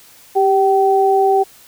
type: tone pair together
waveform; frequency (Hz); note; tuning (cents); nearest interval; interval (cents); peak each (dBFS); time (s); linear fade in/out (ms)
sine; 392.6 / 769; G4 / G5; +3 / -33; octave; 1164; -13; 0.35-1.44; 20
effects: white hiss -45 dBFS RMS until 1.67 s